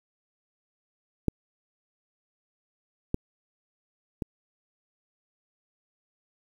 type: clicks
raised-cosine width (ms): 3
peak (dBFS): -10 / -12 / -17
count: 3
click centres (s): 1.283 / 3.144 / 4.222
effects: 8-bit